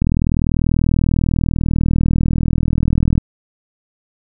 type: click train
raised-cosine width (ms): 5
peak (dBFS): -3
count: 128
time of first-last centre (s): 0.02-3.179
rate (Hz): 40.2
effects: none